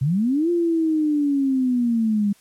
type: linear two-way sweep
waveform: sine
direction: up then down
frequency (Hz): 123.47 to 349.2 to 199.5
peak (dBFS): -17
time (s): 0.01-2.33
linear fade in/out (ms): 10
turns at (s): 0.5
effects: white hiss -56 dBFS RMS until 2.4 s + low-pass 12000 Hz 12 dB/octave